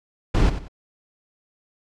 brown noise with echo, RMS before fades -17 dBFS, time 0.34-0.5 s, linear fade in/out 10 ms, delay 92 ms, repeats 2, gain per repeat -11 dB, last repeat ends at 0.684 s, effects low-pass 6000 Hz 12 dB/octave

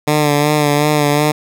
10% pulse tone with vibrato, 148.1 Hz, D3, 15 cents sharp, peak -3 dBFS, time 0.07-1.32 s, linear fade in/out 10 ms, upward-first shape sine, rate 2.7 Hz, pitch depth 36 cents each way, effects none

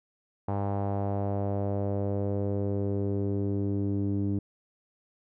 sawtooth tone with low-pass filter sweep, 100 Hz, G2, 35 cents sharp, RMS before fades -29 dBFS, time 0.48-4.39 s, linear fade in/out 5 ms, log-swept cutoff 840 to 290 Hz, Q 2.7, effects none

